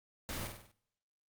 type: noise with echo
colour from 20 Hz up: pink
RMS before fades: -41 dBFS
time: 0.29-0.47 s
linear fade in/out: 0 ms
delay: 49 ms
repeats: 5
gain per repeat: -5 dB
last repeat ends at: 0.715 s
effects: noise-tail reverb RT60 0.7 s tail -21 dB re dry + Opus 48 kbps